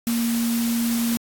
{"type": "tone in noise", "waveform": "sine", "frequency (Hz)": 233.1, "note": "A#3", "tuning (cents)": 0, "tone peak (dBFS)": -20, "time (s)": [0.07, 1.17], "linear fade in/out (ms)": 0, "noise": "white", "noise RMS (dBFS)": -30, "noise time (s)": [0.07, 1.17], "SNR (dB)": 7, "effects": ["AAC 64 kbps"]}